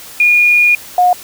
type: tone pair in turn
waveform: sine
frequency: 2436 / 720.7 Hz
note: D#7 / F#5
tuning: -37 / -46 cents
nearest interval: octave + major sixth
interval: 2109 cents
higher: first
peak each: -6 dBFS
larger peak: neither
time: 0.2-0.75 / 0.98-1.13 s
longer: first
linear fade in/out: 2 ms
effects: white hiss -33 dBFS RMS until 1.23 s